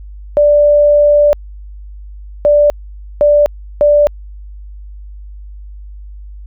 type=tone bursts at uneven times; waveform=sine; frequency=587.3 Hz; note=D5; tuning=in tune; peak=-5 dBFS; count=4; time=0.37-1.33 / 2.45-2.7 / 3.21-3.46 / 3.81-4.07 s; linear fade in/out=0 ms; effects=added 50 Hz sine -28 dBFS peak until 6.46 s